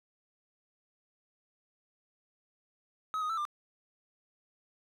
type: tone with pitch steps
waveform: triangle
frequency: 1274 / 1244 / 1324 / 1194 Hz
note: D#6 / D#6 / E6 / D6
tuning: +41 / -1 / +7 / +28 cents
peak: -29 dBFS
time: 3.14-3.452 s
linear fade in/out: 0 ms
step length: 78 ms
effects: none

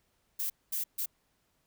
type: noise bursts at uneven times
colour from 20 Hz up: violet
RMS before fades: -33 dBFS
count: 3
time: 0.39-0.5 / 0.72-0.84 / 0.98-1.06 s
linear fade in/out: 10 ms
effects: pink hiss -74 dBFS RMS until 1.66 s

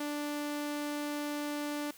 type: tone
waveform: sawtooth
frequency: 293.7 Hz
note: D4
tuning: in tune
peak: -30 dBFS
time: 0-1.91 s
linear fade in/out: 5 ms
effects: white hiss -55 dBFS RMS until 1.97 s

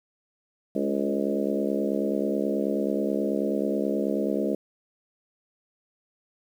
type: harmonic tone with a mistuned harmonic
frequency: 69.3 Hz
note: C#2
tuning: in tune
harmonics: 3 / 4 / 5 / 6 / 7 / 8 / 9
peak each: -29 / -30 / -31 / -32 / -32 / -33 / -34 dBFS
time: 0.75-4.55 s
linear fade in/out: 5 ms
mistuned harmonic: 4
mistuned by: +26 cents
effects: 9-bit

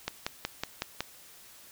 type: click train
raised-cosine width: 0.2 ms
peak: -13 dBFS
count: 6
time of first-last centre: 0.08-1.006 s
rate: 5.4 Hz
effects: white hiss -53 dBFS RMS until 1.71 s

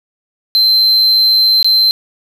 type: tone with dropouts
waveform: triangle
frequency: 4103 Hz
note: C8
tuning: 35 cents flat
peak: -6 dBFS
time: 0.55-1.91 s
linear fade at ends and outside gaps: 0 ms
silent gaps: 1.628-1.645 s
effects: none

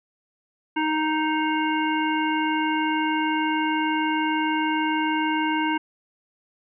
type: harmonic tone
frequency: 311.1 Hz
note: D#4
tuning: in tune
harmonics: 1 / 3 / 5 / 7 / 9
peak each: -24 / -25 / -30 / -32 / -33 dBFS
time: 0.76-5.78 s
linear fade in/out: 10 ms
effects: none

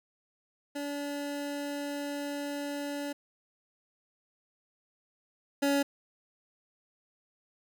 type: tone pair in turn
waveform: 25% pulse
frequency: 287.1 / 281.5 Hz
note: D4 / C#4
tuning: -39 / +27 cents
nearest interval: unison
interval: 34 cents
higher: first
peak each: -30 / -21 dBFS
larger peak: second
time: 0.75-3.13 / 5.62-5.83 s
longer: first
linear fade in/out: 10 ms
effects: none

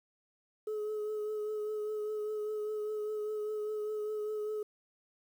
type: tone with vibrato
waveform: sine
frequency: 425.5 Hz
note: G#4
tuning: 42 cents sharp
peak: -31 dBFS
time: 0.67-4.63 s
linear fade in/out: 5 ms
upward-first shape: triangle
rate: 5 Hz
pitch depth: 25 cents each way
effects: tanh soft clip ceiling -32 dBFS + 10-bit

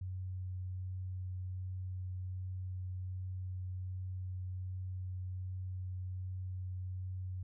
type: tone with vibrato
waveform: sine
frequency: 92.4 Hz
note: F#2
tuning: 2 cents flat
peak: -38 dBFS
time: 0.01-7.43 s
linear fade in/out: 5 ms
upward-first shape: triangle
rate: 1.3 Hz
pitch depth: 9 cents each way
effects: none

